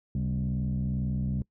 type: tone with frequency modulation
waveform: sine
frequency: 136.1 Hz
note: C#3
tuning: 31 cents flat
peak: -25 dBFS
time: 0.15-1.42 s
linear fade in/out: 2 ms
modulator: 62.2 Hz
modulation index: 1.2
effects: noise-tail reverb RT60 0.1 s tail -23 dB re dry + tanh soft clip ceiling -23 dBFS